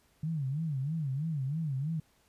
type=tone with vibrato; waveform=sine; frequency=146.83 Hz; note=D3; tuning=in tune; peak=-30 dBFS; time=0.23-2 s; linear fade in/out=5 ms; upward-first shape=sine; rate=3.1 Hz; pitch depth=200 cents each way; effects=pink hiss -68 dBFS RMS until 2.28 s + resampled to 32000 Hz